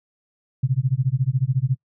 sine tone with tremolo, 130.81 Hz, C3, in tune, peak -14 dBFS, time 0.63-1.76 s, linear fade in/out 5 ms, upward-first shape sine, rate 14 Hz, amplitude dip 100%, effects noise-tail reverb RT60 0.1 s tail -25 dB re dry

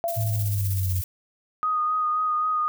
sine tone with exponential decay, 676 Hz, E5, 43 cents sharp, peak -21 dBFS, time 0.04-0.6 s, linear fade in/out 0 ms, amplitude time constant 120 ms
violet noise with tremolo, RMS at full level -32 dBFS, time 0.08-1.04 s, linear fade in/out 2 ms, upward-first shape square, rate 16 Hz, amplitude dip 40%
sine linear sweep, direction down, 110 to 90 Hz, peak -22 dBFS, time 0.16-1.02 s, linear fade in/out 20 ms
sine tone with vibrato, 1241 Hz, D#6, 5 cents flat, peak -21 dBFS, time 1.63-2.68 s, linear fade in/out 0 ms, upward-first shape sine, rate 3.8 Hz, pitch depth 19 cents each way
effects none

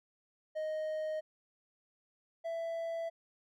triangle tone pair in turn, 622.3 / 663.7 Hz, D#5 / E5, 0 / +12 cents, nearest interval minor second, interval 112 cents, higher second, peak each -32 / -33 dBFS, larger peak first, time 0.55-1.21 / 2.44-3.1 s, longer neither, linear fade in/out 20 ms, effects none

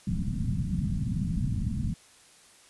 white low-pass noise, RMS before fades -29 dBFS, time 0.07-1.94 s, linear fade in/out 5 ms, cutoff 220 Hz, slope 48 dB/octave, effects white hiss -56 dBFS RMS until 2.69 s + resampled to 24000 Hz

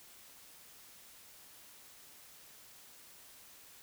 silence, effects white hiss -57 dBFS RMS until 3.82 s

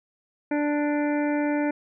harmonic tone, 294.1 Hz, D4, 3 cents sharp, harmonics 1 / 2 / 3 / 5 / 6 / 7 / 8, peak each -23 / -29 / -33 / -37 / -39 / -40 / -41 dBFS, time 0.51-1.71 s, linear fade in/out 5 ms, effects none

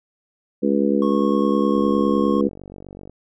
harmonic tone, 69.8 Hz, C#2, 13 cents sharp, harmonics 3 / 4 / 5 / 6 / 7, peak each -20 / -21 / -23 / -26 / -23 dBFS, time 0.62-2.49 s, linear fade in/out 20 ms
triangle tone with pitch glide, 1093 to 1084.8 Hz, C#6 to C#6, -25 to -38 cents, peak -25 dBFS, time 1.02-2.41 s, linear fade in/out 2 ms, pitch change -13 cents, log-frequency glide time 1.27-2.21 s
click train, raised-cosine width 2 ms, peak -25 dBFS, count 65, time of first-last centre 1.76-3.096 s, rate 47.9 Hz
effects none

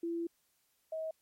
sine tone pair in turn, 337.2 / 637.8 Hz, E4 / D#5, +39 / +43 cents, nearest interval major seventh, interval 1104 cents, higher second, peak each -33 / -35 dBFS, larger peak first, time 0.03-0.27 / 0.92-1.11 s, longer first, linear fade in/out 5 ms, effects white hiss -75 dBFS RMS until 1.21 s + MP3 64 kbps

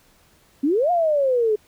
sine exponential two-way sweep, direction up then down, 261.6 to 722 to 414.7 Hz, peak -16 dBFS, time 0.63-1.56 s, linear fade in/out 10 ms, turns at 0.91 s, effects pink hiss -57 dBFS RMS until 1.67 s

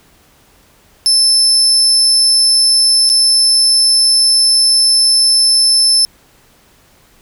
35% pulse tone with dropouts, 5274 Hz, E8, in tune, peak -5 dBFS, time 1.06-6.05 s, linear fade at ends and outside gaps 0 ms, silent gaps 3.092-3.099 s, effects pink hiss -49 dBFS RMS until 7.21 s

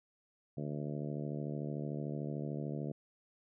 harmonic tone, 73.42 Hz, D2, in tune, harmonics 2 / 3 / 4 / 5 / 6 / 7 / 8 / 9, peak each -39 / -43 / -45 / -47 / -49 / -50 / -51 / -52 dBFS, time 0.57-2.92 s, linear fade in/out 5 ms, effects none

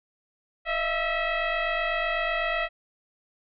sine tone with frequency modulation, 629 Hz, D#5, 19 cents sharp, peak -24 dBFS, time 0.65-2.69 s, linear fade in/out 50 ms, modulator 653 Hz, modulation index 3.4, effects none

